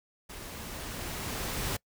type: noise with level ramp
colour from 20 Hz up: pink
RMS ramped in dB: -44 to -32 dBFS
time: 0.29-1.77 s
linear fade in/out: 10 ms
effects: noise-tail reverb RT60 0.1 s tail -24 dB re dry